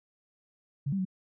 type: tone with pitch steps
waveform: sine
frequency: 140.2 / 195.1 / 186.9 Hz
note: C#3 / G3 / F#3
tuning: +20 / -8 / +18 cents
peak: -27 dBFS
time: 0.86-1.052 s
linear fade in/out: 10 ms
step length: 64 ms
effects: none